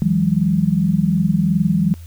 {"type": "tone cluster", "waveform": "sine", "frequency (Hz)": [160.4, 179.9, 202.5], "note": ["E3", "F#3", "G#3"], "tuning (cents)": [-47, -48, -43], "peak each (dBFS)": -18, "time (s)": [0.02, 1.94], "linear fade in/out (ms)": 0, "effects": ["added 83 Hz sine -33 dBFS peak until 2.06 s", "white hiss -50 dBFS RMS until 2.06 s"]}